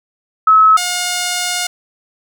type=tone pair in turn; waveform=sine / 5% pulse; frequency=1291 / 716.4 Hz; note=E6 / F5; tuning=-37 / +44 cents; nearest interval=minor seventh; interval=1019 cents; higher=first; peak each=-5 dBFS; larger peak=neither; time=0.47-0.77 / 0.77-1.67 s; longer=second; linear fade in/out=5 ms; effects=none